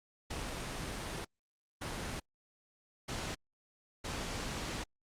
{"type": "noise bursts at uneven times", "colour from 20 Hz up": "pink", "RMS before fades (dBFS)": -39, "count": 4, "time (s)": [[0.3, 1.25], [1.81, 2.2], [3.08, 3.35], [4.04, 4.84]], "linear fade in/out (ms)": 10, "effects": ["low-pass 8000 Hz 12 dB/octave", "Opus 48 kbps"]}